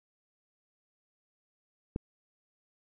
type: click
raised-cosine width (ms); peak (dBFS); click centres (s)
3; -19; 1.961
effects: none